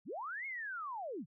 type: linear two-way sweep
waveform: sine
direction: up then down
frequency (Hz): 120 to 2200 to 120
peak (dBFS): -39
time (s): 0.05-1.26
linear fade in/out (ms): 50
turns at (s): 0.46
effects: none